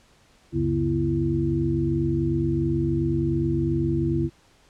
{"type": "tone cluster", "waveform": "sine", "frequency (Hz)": [71.2, 94, 141.2, 246, 334.9], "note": ["C#2", "F#2", "C#3", "B3", "E4"], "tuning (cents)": [47, 28, 32, -7, 27], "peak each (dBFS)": [-31, -32, -25, -30, -24], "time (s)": [0.52, 4.3], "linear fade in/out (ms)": 50, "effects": ["pink hiss -58 dBFS RMS until 4.69 s", "low-pass 8000 Hz 12 dB/octave"]}